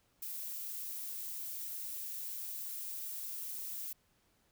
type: noise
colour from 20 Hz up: violet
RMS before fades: -42 dBFS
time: 0.22-3.93 s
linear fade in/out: 5 ms
effects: pink hiss -73 dBFS RMS until 4.51 s